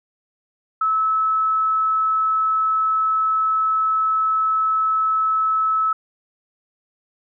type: tone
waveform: sine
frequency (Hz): 1300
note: E6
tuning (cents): -24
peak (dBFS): -16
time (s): 0.81-5.93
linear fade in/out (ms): 5
effects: none

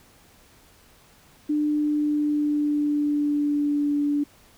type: tone with pitch glide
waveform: sine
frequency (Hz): 298.8 to 290.3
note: D4 to D4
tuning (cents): +30 to -20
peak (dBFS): -20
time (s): 1.49-4.24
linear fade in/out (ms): 10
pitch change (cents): -50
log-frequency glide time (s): 1.68-3.95
effects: pink hiss -55 dBFS RMS until 4.57 s

